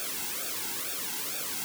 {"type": "noise with flanger", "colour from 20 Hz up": "white", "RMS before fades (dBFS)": -34, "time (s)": [0, 1.64], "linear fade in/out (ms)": 0, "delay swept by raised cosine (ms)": [0.98, 1.71], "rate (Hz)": 2.2, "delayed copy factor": -0.85, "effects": []}